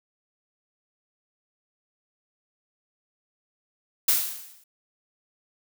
blue noise with exponential decay, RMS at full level -18 dBFS, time 4.08-4.64 s, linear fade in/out 5 ms, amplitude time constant 120 ms, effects none

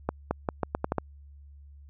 accelerating click train, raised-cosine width 1 ms, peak -12 dBFS, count 8, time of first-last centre 0.09-0.983 s, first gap 220 ms, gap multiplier 0.81, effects added 71 Hz sine -47 dBFS peak until 1.89 s

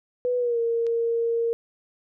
sine tone with pitch glide, 493.9 to 463.5 Hz, B4 to A#4, 0 to -10 cents, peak -21 dBFS, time 0.25-1.53 s, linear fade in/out 0 ms, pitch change -110 cents, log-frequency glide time 0.38-0.59 s
click, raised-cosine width 0.2 ms, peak -28 dBFS, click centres 0.867 s
effects none

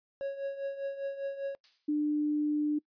triangle tone with tremolo, 552 Hz, C#5, 7 cents flat, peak -28 dBFS, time 0.21-1.55 s, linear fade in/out 0 ms, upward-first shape triangle, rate 5 Hz, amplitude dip 75%
violet noise with exponential decay, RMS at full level -42 dBFS, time 1.64-2 s, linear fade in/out 1 ms, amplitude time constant 77 ms
sine tone, 298.4 Hz, D4, 28 cents sharp, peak -26 dBFS, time 1.88-2.79 s, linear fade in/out 10 ms
effects noise-tail reverb RT60 0.1 s tail -23 dB re dry + resampled to 11025 Hz

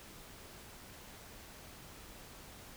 silence, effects pink hiss -53 dBFS RMS until 2.76 s

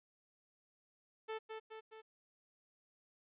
sawtooth tone with echo, 440 Hz, A4, in tune, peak -36 dBFS, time 1.28-1.39 s, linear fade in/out 20 ms, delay 210 ms, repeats 3, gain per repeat -4 dB, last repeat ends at 2.02 s, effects resampled to 8000 Hz + 13-bit

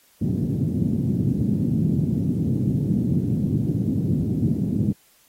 pink band-pass noise, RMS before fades -22 dBFS, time 0.21-4.93 s, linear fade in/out 10 ms, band 110 to 270 Hz, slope 24 dB/octave, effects white hiss -58 dBFS RMS until 5.28 s + AAC 48 kbps

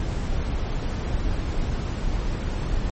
brown noise, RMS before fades -25 dBFS, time 0-2.9 s, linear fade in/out 2 ms, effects MP3 32 kbps

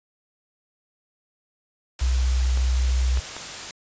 white noise, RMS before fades -34 dBFS, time 1.99-3.71 s, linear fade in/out 2 ms
sine tone with vibrato, 63.3 Hz, B1, 43 cents sharp, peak -18 dBFS, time 2.01-3.2 s, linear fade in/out 10 ms, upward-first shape sine, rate 17 Hz, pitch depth 13 cents each way
clicks, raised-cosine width 0.5 ms, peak -20 dBFS, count 3, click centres 2.574 / 3.173 / 3.366 s
effects resampled to 16000 Hz

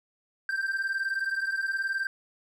triangle beating tone pair, 1568 / 1587 Hz, G6 / G6, 0 / +21 cents, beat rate 19 Hz, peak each -26 / -29 dBFS, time 0.49-2.07 s, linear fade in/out 2 ms, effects tanh soft clip ceiling -22 dBFS

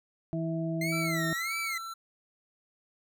harmonic tone, 163.4 Hz, E3, 15 cents flat, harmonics 1 / 2 / 4, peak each -31 / -34 / -37 dBFS, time 0.33-1.33 s, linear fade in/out 0 ms
40% pulse tone with vibrato, 2062 Hz, C7, 26 cents flat, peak -31 dBFS, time 0.81-1.78 s, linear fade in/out 5 ms, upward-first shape sine, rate 1.6 Hz, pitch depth 200 cents each way
square tone, 1341 Hz, E6, 29 cents sharp, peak -38 dBFS, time 0.92-1.94 s, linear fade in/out 10 ms
effects none

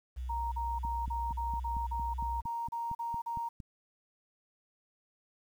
sine tone with vibrato, 62.4 Hz, B1, 19 cents sharp, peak -35 dBFS, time 0.16-2.42 s, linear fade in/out 20 ms, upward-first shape triangle, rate 5.6 Hz, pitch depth 11 cents each way
sine tone bursts, 932.3 Hz, A#5, in tune, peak -33 dBFS, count 12, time 0.29-3.49 s, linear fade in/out 10 ms, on 230 ms, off 40 ms
click train, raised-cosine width 5 ms, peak -31 dBFS, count 13, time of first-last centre 0.85-3.602 s, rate 4.36 Hz
effects 10-bit

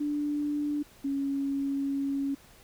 sine tone pair in turn, 293.7 / 277 Hz, D4 / C#4, 0 / -1 cents, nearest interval minor second, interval 101 cents, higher first, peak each -27 dBFS, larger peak neither, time 0-0.83 / 1.04-2.35 s, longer second, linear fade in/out 10 ms, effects pink hiss -56 dBFS RMS until 2.63 s

